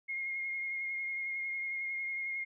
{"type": "tone with vibrato", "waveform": "sine", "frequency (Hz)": 2143, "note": "C7", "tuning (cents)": 41, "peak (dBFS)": -34, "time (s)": [0.08, 2.45], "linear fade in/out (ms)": 20, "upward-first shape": "triangle", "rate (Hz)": 11, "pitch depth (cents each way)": 22, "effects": []}